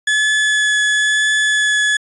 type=tone with vibrato; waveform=35% pulse; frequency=1712 Hz; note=A6; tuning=48 cents flat; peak=-11 dBFS; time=0.07-1.97 s; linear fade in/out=5 ms; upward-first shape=triangle; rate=1 Hz; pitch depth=10 cents each way; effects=resampled to 24000 Hz